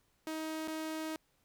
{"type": "tone with dropouts", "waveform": "sawtooth", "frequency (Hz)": 315.7, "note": "D#4", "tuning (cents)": 25, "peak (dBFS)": -33, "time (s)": [0.27, 1.16], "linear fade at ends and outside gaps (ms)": 1, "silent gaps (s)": [0.675, 0.68], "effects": ["pink hiss -74 dBFS RMS until 1.44 s"]}